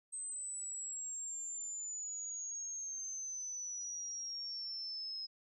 sine exponential sweep, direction down, 8260 to 5110 Hz, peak -40 dBFS, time 0.12-5.27 s, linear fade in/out 20 ms, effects none

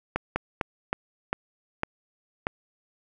slowing click train, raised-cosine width 0.5 ms, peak -10 dBFS, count 7, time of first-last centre 0.16-2.469 s, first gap 200 ms, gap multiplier 1.26, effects none

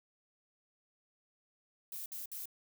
violet noise bursts, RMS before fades -43 dBFS, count 3, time 1.92-2.456 s, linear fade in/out 2 ms, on 140 ms, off 58 ms, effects none

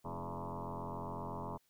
sine tone with frequency modulation, 417.1 Hz, G#4, 7 cents sharp, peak -39 dBFS, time 0.04-1.58 s, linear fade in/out 20 ms, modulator 87.5 Hz, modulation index 7.5, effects white hiss -75 dBFS RMS until 1.69 s

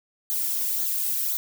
violet noise with flanger, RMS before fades -26 dBFS, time 0.3-1.37 s, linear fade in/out 0 ms, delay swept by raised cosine 0.37 to 1.77 ms, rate 1.9 Hz, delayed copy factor -0.55, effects none

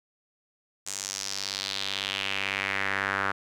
sawtooth tone with band-pass filter sweep, 98 Hz, G2, in tune, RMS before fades -31 dBFS, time 0.86-3.32 s, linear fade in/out 10 ms, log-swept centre 7300 to 1400 Hz, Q 2.8, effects none

